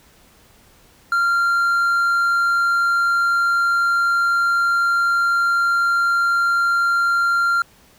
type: tone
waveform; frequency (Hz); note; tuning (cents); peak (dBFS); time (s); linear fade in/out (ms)
triangle; 1386; F6; -14; -13; 1.12-7.62; 2
effects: pink hiss -52 dBFS RMS until 7.98 s